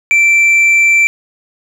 triangle tone with tanh clipping, 2341 Hz, D7, 6 cents flat, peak -7 dBFS, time 0.11-1.07 s, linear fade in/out 0 ms, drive 8 dB, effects none

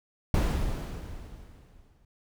brown noise with exponential decay, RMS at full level -22 dBFS, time 0.34-2.05 s, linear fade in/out 2 ms, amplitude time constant 370 ms, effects none

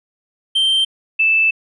triangle / sine tone pair in turn, 3136 / 2637 Hz, G7 / E7, 0 / 0 cents, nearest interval minor third, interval 300 cents, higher first, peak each -11 / -11 dBFS, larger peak neither, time 0.55-0.85 / 1.19-1.51 s, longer second, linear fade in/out 10 ms, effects resampled to 24000 Hz

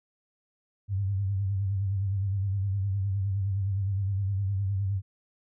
sine tone with vibrato, 98 Hz, G2, in tune, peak -25 dBFS, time 0.88-5.02 s, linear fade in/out 50 ms, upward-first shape sine, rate 9.7 Hz, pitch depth 67 cents each way, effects none

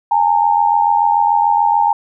sine tone pair together, 825 / 911.9 Hz, G#5 / A#5, -12 / -38 cents, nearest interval major second, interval 174 cents, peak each -13 dBFS, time 0.11-1.93 s, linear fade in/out 5 ms, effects none

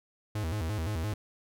45% pulse tone with vibrato, 92.5 Hz, F#2, in tune, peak -30 dBFS, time 0.35-1.14 s, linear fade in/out 5 ms, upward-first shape square, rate 5.8 Hz, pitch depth 240 cents each way, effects none

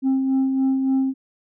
sine tone with tremolo, 265.9 Hz, C4, 28 cents sharp, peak -13 dBFS, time 0.02-1.14 s, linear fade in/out 50 ms, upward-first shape sine, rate 3.5 Hz, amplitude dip 45%, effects tanh soft clip ceiling -15 dBFS

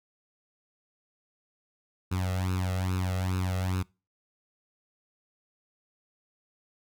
sawtooth tone with flanger, 92.5 Hz, F#2, in tune, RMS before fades -29 dBFS, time 2.11-3.83 s, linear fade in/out 10 ms, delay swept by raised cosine 0.76 to 1.55 ms, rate 2.4 Hz, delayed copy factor +0.85, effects noise-tail reverb RT60 0.3 s tail -24 dB re dry

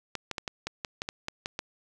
clicks, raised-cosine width 0.2 ms, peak -15 dBFS, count 11, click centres 0.153 / 0.313 / 0.382 / 0.478 / 0.67 / 0.848 / 1.019 / 1.089 / 1.284 / 1.459 / 1.591 s, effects none

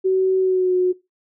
sine tone with pitch glide, 377.2 to 364.8 Hz, F#4 to F#4, +33 to -24 cents, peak -14 dBFS, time 0.04-0.93 s, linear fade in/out 20 ms, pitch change -57 cents, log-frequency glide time 0.39-0.75 s, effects noise-tail reverb RT60 0.2 s tail -18 dB re dry

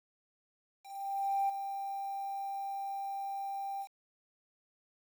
sine tone with ADSR envelope, 789 Hz, G5, 11 cents sharp, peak -26 dBFS, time 0.82-3.88 s, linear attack 670 ms, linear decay 10 ms, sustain -9 dB, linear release 74 ms, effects tanh soft clip ceiling -24 dBFS + 9-bit

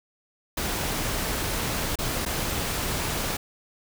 pink noise with dropouts, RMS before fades -28 dBFS, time 0.57-3.37 s, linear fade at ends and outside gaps 5 ms, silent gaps 1.956-1.987 / 2.253-2.26 s, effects none

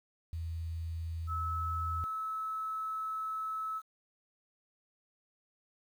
sine tone with pitch glide, 82.41 to 83.03 Hz, E2 to E2, 0 to +13 cents, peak -35 dBFS, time 0.33-2.04 s, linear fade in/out 0 ms, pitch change +13 cents, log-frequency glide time 1.24-1.5 s
sine tone, 1300 Hz, E6, 24 cents flat, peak -34 dBFS, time 1.27-3.82 s, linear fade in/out 50 ms
effects 10-bit

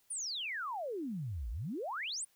sine exponential two-way sweep, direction down then up, 9970 to 51.1 to 9970 Hz, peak -36 dBFS, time 0.1-2.25 s, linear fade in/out 10 ms, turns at 1.5 s, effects white hiss -71 dBFS RMS until 2.35 s

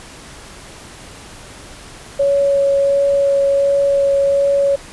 sine tone with vibrato, 558 Hz, C#5, 11 cents sharp, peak -11 dBFS, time 2.19-4.76 s, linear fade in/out 10 ms, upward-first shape sine, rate 1.4 Hz, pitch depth 8 cents each way, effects pink hiss -37 dBFS RMS until 4.92 s + resampled to 24000 Hz

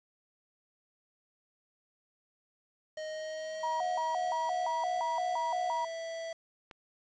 square tone with pitch glide, 622 to 659 Hz, D#5 to E5, -1 to -1 cents, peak -38 dBFS, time 2.97-6.33 s, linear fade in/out 5 ms, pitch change +100 cents, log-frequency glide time 3.07-4.96 s
sine tone with vibrato, 830 Hz, G#5, 1 cent flat, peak -30 dBFS, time 3.63-5.85 s, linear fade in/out 5 ms, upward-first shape square, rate 2.9 Hz, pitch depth 240 cents each way
click, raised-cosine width 0.3 ms, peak -31 dBFS, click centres 6.712 s
effects resampled to 16000 Hz + 9-bit

